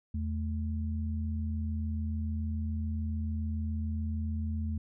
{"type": "tone pair together", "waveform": "sine", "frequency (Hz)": [81.7, 218.1], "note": ["E2", "A3"], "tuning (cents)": [-15, -15], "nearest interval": "octave + perfect fourth", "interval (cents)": 1700, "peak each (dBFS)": [-31, -37], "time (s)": [0.14, 4.78], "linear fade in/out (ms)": 5, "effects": []}